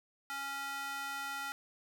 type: tone with high-pass filter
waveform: square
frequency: 277.2 Hz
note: C#4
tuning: in tune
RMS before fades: -40 dBFS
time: 0.3-1.52 s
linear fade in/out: 0 ms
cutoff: 1200 Hz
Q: 2.3
effects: none